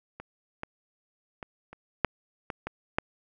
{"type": "clicks", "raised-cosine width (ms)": 0.5, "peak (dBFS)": [-25, -19, -23, -29, -6, -18, -18, -9], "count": 8, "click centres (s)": [0.2, 0.634, 1.428, 1.73, 2.047, 2.502, 2.67, 2.985], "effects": []}